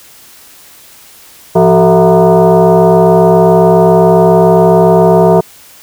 sine tone with frequency modulation, 103.83 Hz, G#2, in tune, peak -3 dBFS, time 1.55-5.41 s, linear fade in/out 10 ms, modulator 275 Hz, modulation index 2.6, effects white hiss -38 dBFS RMS until 5.82 s

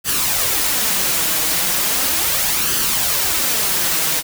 white noise with flanger, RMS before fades -18 dBFS, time 0.04-4.23 s, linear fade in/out 50 ms, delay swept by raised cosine 0.64 to 6.34 ms, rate 0.37 Hz, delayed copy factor +0.5, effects none

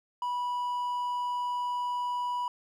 triangle tone, 980 Hz, B5, 14 cents flat, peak -27 dBFS, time 0.22-2.48 s, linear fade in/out 2 ms, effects none

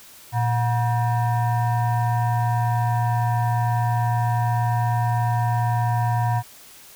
sine tone with frequency modulation, 116.1 Hz, A#2, 7 cents flat, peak -18 dBFS, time 0.32-6.43 s, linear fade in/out 50 ms, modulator 842 Hz, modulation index 0.83, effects white hiss -46 dBFS RMS until 6.95 s

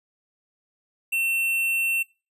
sine tone with hard clipping, 2700 Hz, E7, 41 cents sharp, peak -23 dBFS, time 1.12-2.03 s, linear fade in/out 10 ms, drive 18 dB, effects noise-tail reverb RT60 0.3 s tail -21 dB re dry + resampled to 32000 Hz

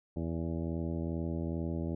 harmonic tone with a mistuned harmonic, 82.4 Hz, E2, in tune, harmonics 1 / 2 / 3 / 4 / 5 / 6 / 7 / 8 / 10, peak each -37 / -37 / -39 / -40 / -46 / -51 / -46 / -53 / -57 dBFS, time 0.16-1.95 s, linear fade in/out 5 ms, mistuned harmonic 8, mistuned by +21 cents, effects none

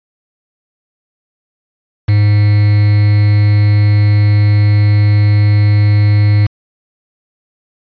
triangle tone with quantisation, 103.83 Hz, G#2, in tune, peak -4 dBFS, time 2.08-6.47 s, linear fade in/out 10 ms, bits 4, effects resampled to 11025 Hz

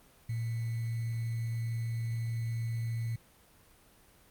sine tone with sample-and-hold, 115.2 Hz, A#2, 20 cents flat, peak -31 dBFS, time 0.29-3.16 s, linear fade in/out 5 ms, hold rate 2100 Hz, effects pink hiss -61 dBFS RMS until 4.3 s + Opus 32 kbps

